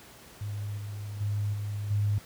sine tone with level steps, 103.1 Hz, G#2, 12 cents flat, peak -31 / -34 / -26 / -30 / -23 dBFS, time 0.41-2.18 s, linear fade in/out 0 ms, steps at 0.77 / 1.2 / 1.53 / 1.9 s, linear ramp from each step 10 ms, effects pink hiss -51 dBFS RMS until 2.25 s + high-pass 60 Hz 12 dB/octave

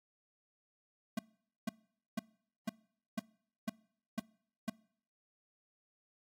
square tone bursts, 220.8 Hz, A3, 6 cents sharp, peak -33 dBFS, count 8, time 1.17-4.698 s, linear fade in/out 5 ms, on 21 ms, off 480 ms, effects noise-tail reverb RT60 0.6 s tail -23 dB re dry + AAC 64 kbps

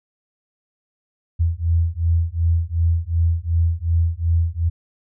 sine beating tone pair, 82.41 / 85.11 Hz, E2 / F2, 0 / -44 cents, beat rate 2.7 Hz, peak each -19 dBFS, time 1.39-4.7 s, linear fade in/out 20 ms, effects none

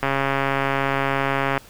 click train, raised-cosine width 0.5 ms, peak -6 dBFS, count 213, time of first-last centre 0.03-1.577 s, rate 137 Hz, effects pink hiss -47 dBFS RMS until 1.69 s

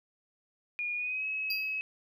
sine tone with pitch glide, 2435 to 2566 Hz, D#7 to E7, -38 to -47 cents, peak -31 dBFS, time 0.79-1.81 s, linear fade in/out 0 ms, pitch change +91 cents, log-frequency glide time 0.95-1.25 s
square tone with exponential decay, 4777 Hz, D8, 29 cents sharp, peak -30 dBFS, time 1.5-1.8 s, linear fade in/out 5 ms, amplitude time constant 65 ms
effects none

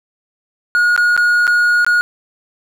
triangle tone with dropouts, 1442 Hz, F#6, 45 cents flat, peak -8 dBFS, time 0.75-2.01 s, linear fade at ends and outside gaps 0 ms, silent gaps 0.963-0.977 / 1.165-1.176 / 1.469-1.477 / 1.847-1.865 s, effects none

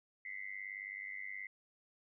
sine tone with amplitude modulation, 2057 Hz, C7, 30 cents flat, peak -38 dBFS, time 0.25-1.47 s, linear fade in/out 5 ms, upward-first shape sine, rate 98.8 Hz, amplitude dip 100%, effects none

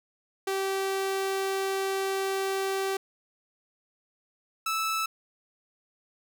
sawtooth tone pair in turn, 387.2 / 1311.8 Hz, G4 / E6, -21 / -9 cents, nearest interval octave + major sixth, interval 2112 cents, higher second, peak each -23 / -23 dBFS, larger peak neither, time 0.47-2.97 / 4.66-5.06 s, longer first, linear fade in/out 5 ms, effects none

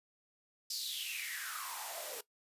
white noise with high-pass filter sweep, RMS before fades -41 dBFS, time 0.7-2.21 s, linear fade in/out 5 ms, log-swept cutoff 5000 to 450 Hz, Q 6.1, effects noise-tail reverb RT60 0.1 s tail -18 dB re dry + resampled to 32000 Hz

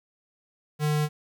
square tone, 150.5 Hz, D3, 43 cents sharp, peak -23 dBFS, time 0.79-1.09 s, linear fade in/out 50 ms, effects 10-bit

